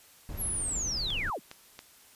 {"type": "noise", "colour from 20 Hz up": "brown", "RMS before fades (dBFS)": -38, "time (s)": [0.29, 1.3], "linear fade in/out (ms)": 2}
{"type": "linear sweep", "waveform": "sine", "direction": "down", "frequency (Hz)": [11740, 116.4], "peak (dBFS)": -30, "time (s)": [0.37, 1.4], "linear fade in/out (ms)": 50}
{"type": "clicks", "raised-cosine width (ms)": 0.2, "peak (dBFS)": -25, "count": 3, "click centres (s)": [1.104, 1.514, 1.791]}
{"effects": ["white hiss -57 dBFS RMS until 2.15 s", "resampled to 32000 Hz"]}